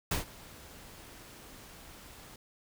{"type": "noise with ADSR envelope", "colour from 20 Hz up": "pink", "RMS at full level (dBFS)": -30, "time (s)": [0.11, 2.36], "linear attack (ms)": 4, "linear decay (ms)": 130, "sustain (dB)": -21, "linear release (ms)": 3, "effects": []}